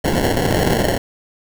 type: noise with sample-and-hold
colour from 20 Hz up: violet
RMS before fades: -17 dBFS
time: 0.04-0.98 s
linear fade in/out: 10 ms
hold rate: 1225 Hz
effects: none